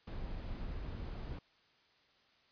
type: noise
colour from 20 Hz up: brown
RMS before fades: -42 dBFS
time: 0.07-1.39 s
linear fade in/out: 5 ms
effects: white hiss -69 dBFS RMS until 2.51 s + resampled to 11025 Hz